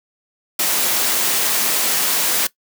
white noise, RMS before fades -18 dBFS, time 0.59-2.47 s, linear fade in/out 5 ms, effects noise-tail reverb RT60 0.1 s tail -19 dB re dry + high-pass 200 Hz 12 dB/octave

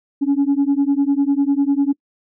sine beating tone pair, 275.9 / 285.9 Hz, C#4 / D4, -8 / -46 cents, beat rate 10 Hz, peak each -15 dBFS, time 0.21-1.93 s, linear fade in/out 20 ms, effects noise-tail reverb RT60 0.1 s tail -24 dB re dry + tanh soft clip ceiling -10 dBFS

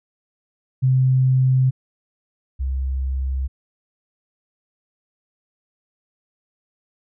sine tone pair in turn, 130 / 66.08 Hz, C3 / C2, -11 / +18 cents, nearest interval octave, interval 1171 cents, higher first, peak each -13 / -20 dBFS, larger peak first, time 0.82-1.71 / 2.59-3.48 s, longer neither, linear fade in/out 20 ms, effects none

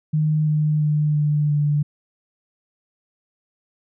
sine tone with pitch steps, 153.8 / 152.12 / 150.46 / 148.82 / 147.19 Hz, D#3 / D#3 / D3 / D3 / D3, -20 / -39 / +42 / +23 / +4 cents, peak -16 dBFS, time 0.13-1.83 s, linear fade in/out 10 ms, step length 340 ms, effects none

